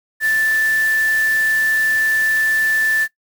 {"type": "tone in noise", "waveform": "sine", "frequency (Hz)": 1760, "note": "A6", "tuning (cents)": 0, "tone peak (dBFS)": -14, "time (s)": [0.2, 3.08], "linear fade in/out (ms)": 50, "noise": "white", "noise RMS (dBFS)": -31, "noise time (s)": [0.2, 3.08], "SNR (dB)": 14, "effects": ["noise-tail reverb RT60 0.1 s tail -18 dB re dry"]}